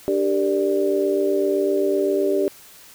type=harmonic tone with a mistuned harmonic; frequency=98 Hz; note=G2; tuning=in tune; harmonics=3 / 4 / 5 / 6; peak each=-25 / -19 / -31 / -24 dBFS; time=0.08-2.48 s; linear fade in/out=0 ms; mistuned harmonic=5; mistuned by=-110 cents; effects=white hiss -46 dBFS RMS until 2.94 s